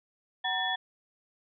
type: tone cluster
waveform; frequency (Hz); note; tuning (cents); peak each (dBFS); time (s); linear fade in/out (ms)
sine; 752 / 948 / 1793 / 3390; F#5 / A#5 / A6 / G#7; +28 / +29 / +32 / +35; -33 / -38 / -32 / -32; 0.44-0.76; 10
effects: none